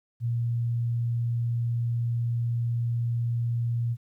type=tone; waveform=sine; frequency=118 Hz; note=A#2; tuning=22 cents sharp; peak=-24 dBFS; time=0.2-3.97 s; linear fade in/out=50 ms; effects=11-bit